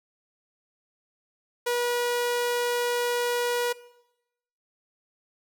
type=tone; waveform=sawtooth; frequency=483.4 Hz; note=B4; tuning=37 cents flat; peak=-20 dBFS; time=1.66-3.73 s; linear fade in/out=10 ms; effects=noise-tail reverb RT60 0.9 s tail -20 dB re dry